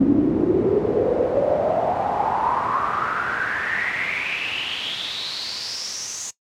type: noise with band-pass filter sweep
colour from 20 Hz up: brown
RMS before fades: -22 dBFS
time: 0-6.31 s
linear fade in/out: 10 ms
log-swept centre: 270 to 6800 Hz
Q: 7.3
effects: noise-tail reverb RT60 0.1 s tail -17 dB re dry + high-pass 80 Hz 12 dB/octave